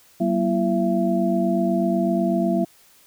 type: tone cluster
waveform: sine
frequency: 188.9 / 237 / 336.5 / 673 Hz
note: F#3 / A#3 / E4 / E5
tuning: +36 / +29 / +36 / +36 cents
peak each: -22 / -24 / -24 / -24 dBFS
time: 0.2-2.65 s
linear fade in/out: 10 ms
effects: white hiss -54 dBFS RMS until 3.06 s